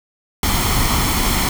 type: noise with comb filter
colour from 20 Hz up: pink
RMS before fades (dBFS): -17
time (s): 0.43-1.49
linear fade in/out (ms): 2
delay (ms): 0.93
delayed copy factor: +0.55
effects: none